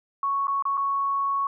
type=tone with dropouts; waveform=sine; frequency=1108.7 Hz; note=C#6; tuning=in tune; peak=-22 dBFS; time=0.23-1.47 s; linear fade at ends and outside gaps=2 ms; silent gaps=0.471-0.48 / 0.624-0.653 / 0.772-0.776 s; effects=none